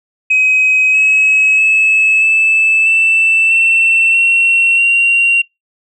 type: tone with pitch steps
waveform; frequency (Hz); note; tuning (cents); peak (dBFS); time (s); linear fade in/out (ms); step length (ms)
sine; 2532 / 2563 / 2594 / 2626 / 2658 / 2690 / 2723 / 2756; D#7 / E7 / E7 / E7 / E7 / E7 / F7 / F7; +30 / -49 / -28 / -7 / +14 / +34 / -44 / -24; -6; 0.3-5.42; 10; 640
effects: noise-tail reverb RT60 0.2 s tail -26 dB re dry + tanh soft clip ceiling -4 dBFS